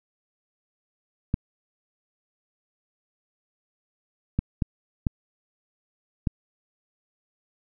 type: clicks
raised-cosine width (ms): 5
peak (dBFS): -10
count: 5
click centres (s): 1.341 / 4.39 / 4.622 / 5.068 / 6.272
effects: none